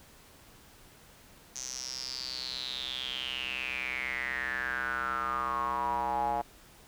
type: tone with band-pass filter sweep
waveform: square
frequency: 64.3 Hz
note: C2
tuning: 30 cents flat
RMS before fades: -34 dBFS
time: 1.55-6.42 s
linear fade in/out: 10 ms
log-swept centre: 6300 to 770 Hz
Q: 8.9
effects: pink hiss -56 dBFS RMS until 6.87 s